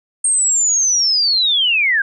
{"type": "linear sweep", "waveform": "sine", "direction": "down", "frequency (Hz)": [8650, 1556], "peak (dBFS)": -12, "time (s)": [0.24, 2.02], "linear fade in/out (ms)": 5, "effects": []}